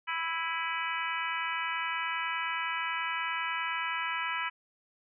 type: harmonic tone with a mistuned harmonic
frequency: 329.6 Hz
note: E4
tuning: in tune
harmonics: 3 / 4 / 5 / 6 / 7 / 8 / 9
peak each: -36 / -37 / -38 / -39 / -39 / -40 / -41 dBFS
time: 0.07-4.5 s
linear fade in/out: 20 ms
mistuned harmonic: 8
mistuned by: -75 cents
effects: none

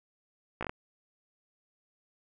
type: slowing click train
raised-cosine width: 0.5 ms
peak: -19 dBFS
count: 5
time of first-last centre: 0.61-0.695 s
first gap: 16 ms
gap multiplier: 1.19
effects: none

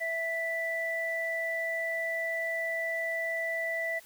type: tone pair together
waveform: sine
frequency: 660.1 / 1975.5 Hz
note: E5 / B6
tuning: +2 / 0 cents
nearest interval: octave + perfect fifth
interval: 1898 cents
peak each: -34 / -31 dBFS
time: 0-4 s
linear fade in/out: 20 ms
effects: white hiss -55 dBFS RMS until 4.05 s

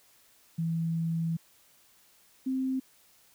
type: tone pair in turn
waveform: sine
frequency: 164.81 / 262.1 Hz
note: E3 / C4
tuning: 0 / +3 cents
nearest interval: minor sixth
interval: 803 cents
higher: second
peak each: -27 dBFS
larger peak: neither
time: 0.58-1.37 / 2.46-2.8 s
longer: first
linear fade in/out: 10 ms
effects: white hiss -62 dBFS RMS until 3.34 s

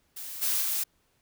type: noise with level steps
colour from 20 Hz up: blue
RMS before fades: -39 / -27 / -29 dBFS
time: 0.16-0.84 s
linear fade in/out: 10 ms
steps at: 0.41 / 0.6 s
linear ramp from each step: 20 ms
effects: pink hiss -70 dBFS RMS until 1.21 s

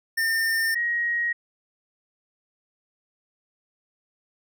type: tone pair in turn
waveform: square / sine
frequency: 1809 / 1889.9 Hz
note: A6 / A#6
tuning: +48 / +23 cents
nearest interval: minor second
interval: 75 cents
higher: second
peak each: -22 / -22 dBFS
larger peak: neither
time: 0.17-0.75 / 0.75-1.33 s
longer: neither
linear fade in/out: 10 ms
effects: none

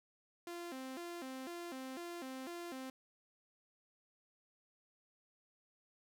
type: tone with vibrato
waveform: sawtooth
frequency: 300.7 Hz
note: D4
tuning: 41 cents sharp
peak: -40 dBFS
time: 0.47-2.9 s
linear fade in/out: 2 ms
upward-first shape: square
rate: 2 Hz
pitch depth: 240 cents each way
effects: none

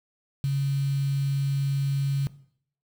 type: tone with quantisation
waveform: sine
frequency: 138.59 Hz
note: C#3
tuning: in tune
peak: -22 dBFS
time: 0.44-2.27 s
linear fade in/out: 0 ms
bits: 7
effects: noise-tail reverb RT60 0.6 s tail -17 dB re dry

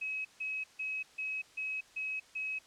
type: tone bursts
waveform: sine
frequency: 2556 Hz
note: D#7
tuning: 46 cents sharp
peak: -34 dBFS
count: 7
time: 0.01-2.59 s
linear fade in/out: 10 ms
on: 240 ms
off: 150 ms
effects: white hiss -60 dBFS RMS until 2.66 s + low-pass 7000 Hz 12 dB/octave

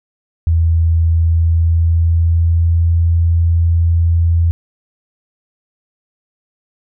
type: tone with pitch glide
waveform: sine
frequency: 82.41 to 84 Hz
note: E2 to E2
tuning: 0 to +33 cents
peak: -9 dBFS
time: 0.47-4.51 s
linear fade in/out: 0 ms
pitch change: +33 cents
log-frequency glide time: 1.07-2.93 s
effects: none

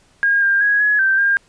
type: tone with pitch steps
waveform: sine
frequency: 1625 / 1599 / 1657 / 1685 / 1562 / 1606 Hz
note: G#6 / G6 / G#6 / G#6 / G6 / G6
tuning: -38 / +34 / -4 / +25 / -7 / +41 cents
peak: -12 dBFS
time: 0.23-1.37 s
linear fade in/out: 0 ms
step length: 190 ms
effects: pink hiss -55 dBFS RMS until 1.48 s + resampled to 22050 Hz

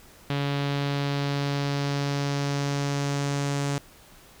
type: tone with low-pass filter sweep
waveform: sawtooth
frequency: 141.6 Hz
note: C#3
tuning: 37 cents sharp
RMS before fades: -27 dBFS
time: 0.3-3.78 s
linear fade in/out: 2 ms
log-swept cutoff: 3600 to 7500 Hz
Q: 1.9
effects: pink hiss -52 dBFS RMS until 4.4 s

